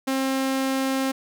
sawtooth tone, 266.5 Hz, C4, 32 cents sharp, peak -18 dBFS, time 0.07-1.12 s, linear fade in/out 10 ms, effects none

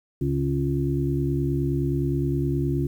harmonic tone, 69.6 Hz, C#2, 8 cents sharp, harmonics 1 / 2 / 4 / 5, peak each -30 / -24 / -28 / -28 dBFS, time 0.21-2.87 s, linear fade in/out 5 ms, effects 9-bit

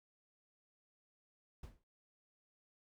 brown noise with exponential decay, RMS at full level -45 dBFS, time 1.63-1.84 s, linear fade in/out 5 ms, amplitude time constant 44 ms, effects none

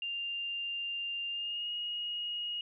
sine tone with pitch glide, 2794 to 2878 Hz, F7 to F#7, 0 to -49 cents, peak -34 dBFS, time 0.02-2.61 s, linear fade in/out 2 ms, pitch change +51 cents, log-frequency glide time 1.29-1.71 s, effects none

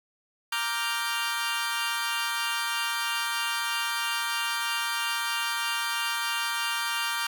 20% pulse chord, G minor seventh, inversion first, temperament equal, 932.3 / 1174.7 / 1396.9 / 1568 Hz, Bb5 / D6 / F6 / G6, 0 / 0 / 0 / 0 cents, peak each -28 dBFS, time 0.52-7.27 s, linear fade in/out 5 ms, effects none

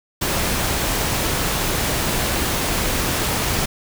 pink noise, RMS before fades -21 dBFS, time 0.21-3.66 s, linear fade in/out 10 ms, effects none

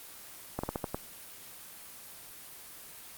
slowing click train, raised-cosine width 1 ms, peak -17 dBFS, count 6, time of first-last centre 0.59-0.945 s, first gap 45 ms, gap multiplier 1.23, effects white hiss -48 dBFS RMS until 3.17 s + Opus 24 kbps

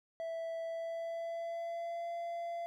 triangle tone with pitch glide, 659.3 to 682.9 Hz, E5 to F5, 0 to -39 cents, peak -35 dBFS, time 0.2-2.66 s, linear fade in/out 0 ms, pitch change +61 cents, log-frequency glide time 0.63-2.1 s, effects none

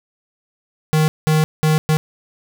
square tone bursts at uneven times, 155.56 Hz, D#3, in tune, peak -13 dBFS, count 4, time 0.93-1.08 / 1.27-1.44 / 1.63-1.78 / 1.89-1.97 s, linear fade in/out 0 ms, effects none

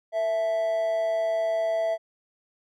triangle tone with amplitude modulation, 660 Hz, E5, 2 cents sharp, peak -19 dBFS, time 0.12-1.98 s, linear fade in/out 50 ms, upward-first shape sine, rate 205 Hz, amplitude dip 40%, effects none

